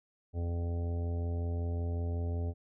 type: harmonic tone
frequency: 85.4 Hz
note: F2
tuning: 38 cents flat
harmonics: 1 / 2 / 3 / 4 / 5 / 6 / 7 / 8 / 9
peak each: -31 / -48 / -44 / -54 / -45 / -58 / -49 / -60 / -53 dBFS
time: 0.33-2.54 s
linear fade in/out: 50 ms
effects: none